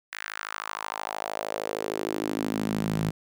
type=tone with high-pass filter sweep; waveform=sawtooth; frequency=53.1 Hz; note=G#1; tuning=39 cents sharp; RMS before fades=-31 dBFS; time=0.12-3.11 s; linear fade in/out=10 ms; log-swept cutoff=1800 to 150 Hz; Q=2.9; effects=none